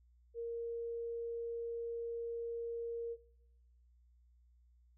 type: tone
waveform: sine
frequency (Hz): 466.2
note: A#4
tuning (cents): 0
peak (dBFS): -38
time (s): 0.34-3.17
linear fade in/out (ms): 50
effects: noise-tail reverb RT60 0.9 s tail -22 dB re dry + added 60 Hz sine -64 dBFS peak until 4.97 s